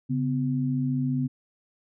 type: tone pair together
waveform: sine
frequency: 139.13 / 253.7 Hz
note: C#3 / B3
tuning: +7 / +47 cents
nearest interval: minor seventh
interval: 1040 cents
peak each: -26 dBFS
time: 0.09-1.28 s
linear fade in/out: 20 ms
effects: none